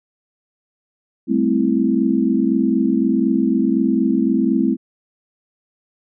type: chord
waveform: sine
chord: A minor seventh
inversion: third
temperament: equal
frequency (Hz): 196 / 220 / 261.6 / 329.6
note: G3 / A3 / C4 / E4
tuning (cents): 0 / 0 / 0 / 0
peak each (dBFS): -22 / -19 / -18 / -20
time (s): 1.27-4.77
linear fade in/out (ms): 50
effects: none